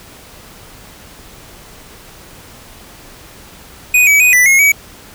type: tone with pitch steps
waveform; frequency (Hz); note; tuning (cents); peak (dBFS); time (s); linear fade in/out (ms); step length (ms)
square; 2485 / 2282 / 2489 / 1983 / 2160 / 2271; D#7 / C#7 / D#7 / B6 / C#7 / C#7; -3 / +50 / 0 / +7 / -45 / +41; -7; 3.94-4.72; 5; 130
effects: pink hiss -38 dBFS RMS until 5.14 s